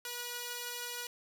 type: tone pair together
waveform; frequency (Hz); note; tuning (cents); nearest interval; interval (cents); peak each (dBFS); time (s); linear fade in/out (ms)
5% pulse; 483.6 / 1457.1; B4 / F#6; -36 / -27; octave + perfect fifth; 1909; -29 / -31; 0.05-1.07; 2
effects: none